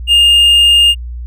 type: tone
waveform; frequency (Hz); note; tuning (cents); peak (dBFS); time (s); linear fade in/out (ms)
triangle; 2824; F7; +19; -3; 0.07-0.95; 50
effects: added 60 Hz sine -21 dBFS peak until 1.26 s